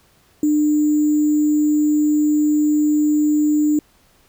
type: tone with sample-and-hold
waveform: sine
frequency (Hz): 300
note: D4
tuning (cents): +37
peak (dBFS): -13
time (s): 0.43-3.79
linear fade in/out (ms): 2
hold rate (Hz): 7350
effects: pink hiss -56 dBFS RMS until 4.28 s